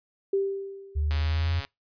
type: tone with exponential decay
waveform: sine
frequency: 392.4 Hz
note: G4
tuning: 2 cents sharp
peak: -20 dBFS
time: 0.33-1.25 s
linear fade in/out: 5 ms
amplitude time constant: 200 ms
type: exponential sweep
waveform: sine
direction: up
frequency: 72.5 to 87.31 Hz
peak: -23 dBFS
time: 0.95-1.61 s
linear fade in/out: 20 ms
type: click train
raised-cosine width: 0.2 ms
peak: -19 dBFS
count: 76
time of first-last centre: 1.11-1.65 s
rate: 139 Hz
effects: noise-tail reverb RT60 0.2 s tail -26 dB re dry + resampled to 11025 Hz